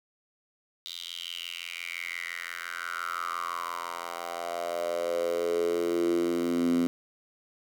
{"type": "tone with high-pass filter sweep", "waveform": "10% pulse", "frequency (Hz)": 85.8, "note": "F2", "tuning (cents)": -30, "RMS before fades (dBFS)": -31, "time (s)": [0.86, 6.87], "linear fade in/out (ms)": 0, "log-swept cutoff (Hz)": [3700, 240], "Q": 6.5, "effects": []}